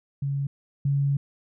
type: tone pair in turn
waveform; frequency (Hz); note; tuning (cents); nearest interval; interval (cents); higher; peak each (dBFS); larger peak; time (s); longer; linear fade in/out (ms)
sine; 139.5 / 140.21; C#3 / C#3; +11 / +20; unison; 9; second; -24 / -20; second; 0.22-0.47 / 0.85-1.17; second; 5
effects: none